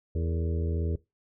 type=harmonic tone with a mistuned harmonic; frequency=82.41 Hz; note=E2; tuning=in tune; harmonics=1 / 2 / 3 / 4 / 5 / 6 / 7; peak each=-27 / -37 / -41 / -40 / -39 / -41 / -48 dBFS; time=0.15-0.96 s; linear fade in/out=5 ms; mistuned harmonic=6; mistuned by=-98 cents; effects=noise-tail reverb RT60 0.2 s tail -19 dB re dry